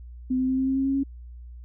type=tone with pitch steps; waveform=sine; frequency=256.1 / 258.6 / 261.2 / 263.8 / 266.4 / 269 / 271.6 / 274.3 Hz; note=C4 / C4 / C4 / C4 / C4 / C4 / C#4 / C#4; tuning=-37 / -20 / -3 / +14 / +31 / +48 / -35 / -18 cents; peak=-21 dBFS; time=0.3-1.036 s; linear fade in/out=10 ms; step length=92 ms; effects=added 60 Hz sine -39 dBFS peak until 1.64 s